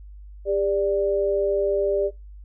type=tone pair together; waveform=sine; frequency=401 / 587.3 Hz; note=G4 / D5; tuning=+39 / 0 cents; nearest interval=perfect fifth; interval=661 cents; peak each=-22 dBFS; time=0.45-2.11 s; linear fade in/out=50 ms; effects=noise-tail reverb RT60 0.2 s tail -21 dB re dry + added 50 Hz sine -39 dBFS peak until 2.44 s